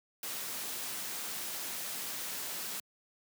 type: noise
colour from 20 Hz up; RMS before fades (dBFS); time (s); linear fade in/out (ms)
white; -39; 0.23-2.8; 2
effects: high-pass 150 Hz 12 dB/octave